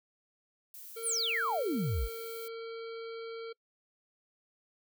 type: noise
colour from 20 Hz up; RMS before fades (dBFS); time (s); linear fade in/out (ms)
violet; -48; 0.74-2.48; 2
type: harmonic tone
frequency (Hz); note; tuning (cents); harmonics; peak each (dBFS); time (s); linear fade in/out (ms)
455.8; A#4; -39; 1 / 3 / 5 / 7 / 9 / 10; -39 / -49 / -53 / -56 / -58 / -59; 0.96-3.53; 10
type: exponential sweep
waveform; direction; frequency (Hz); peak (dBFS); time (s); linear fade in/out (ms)
sine; down; 11840 to 43.98; -29; 1.02-2.09; 50
effects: noise-tail reverb RT60 0.1 s tail -26 dB re dry